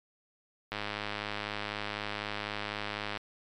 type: click train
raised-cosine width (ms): 0.3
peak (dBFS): -18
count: 256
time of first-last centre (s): 0.72-3.172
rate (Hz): 104
effects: MP3 96 kbps